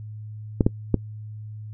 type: clicks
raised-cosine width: 3 ms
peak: -4 dBFS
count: 3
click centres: 0.608 / 0.665 / 0.943 s
effects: noise-tail reverb RT60 0.1 s tail -22 dB re dry + added 107 Hz sine -34 dBFS peak until 1.73 s